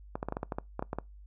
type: clicks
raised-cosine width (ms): 1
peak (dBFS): -19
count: 12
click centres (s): 0.155 / 0.229 / 0.286 / 0.324 / 0.369 / 0.431 / 0.522 / 0.585 / 0.794 / 0.825 / 0.931 / 0.986
effects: noise-tail reverb RT60 0.2 s tail -24 dB re dry + added 50 Hz sine -48 dBFS peak until 1.26 s